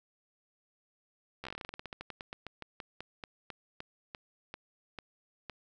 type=slowing click train; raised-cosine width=0.3 ms; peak=-25 dBFS; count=30; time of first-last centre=1.44-5.497 s; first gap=13 ms; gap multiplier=1.14; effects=none